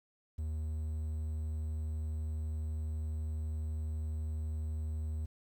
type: tone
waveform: triangle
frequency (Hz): 78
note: D#2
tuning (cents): +5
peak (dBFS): -32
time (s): 0.38-5.26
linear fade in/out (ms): 10
effects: 11-bit